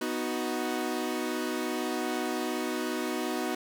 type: chord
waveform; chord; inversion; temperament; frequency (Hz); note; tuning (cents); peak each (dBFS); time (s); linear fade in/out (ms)
sawtooth; B major; none; equal with one note detuned; 246.9 / 312.6 / 370; B3 / D#4 / F#4; 0 / +8 / 0; -30; 0.01-3.55; 5
effects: none